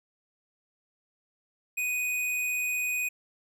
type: tone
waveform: square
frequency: 2489 Hz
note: D#7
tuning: in tune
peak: -28 dBFS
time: 1.77-3.09 s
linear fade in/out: 10 ms
effects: none